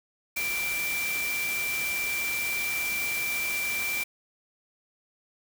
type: tone in noise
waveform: sine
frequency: 2349 Hz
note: D7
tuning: in tune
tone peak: -28 dBFS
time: 0.36-4.04 s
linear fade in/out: 10 ms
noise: white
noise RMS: -34 dBFS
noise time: 0.36-4.04 s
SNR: +3 dB
effects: none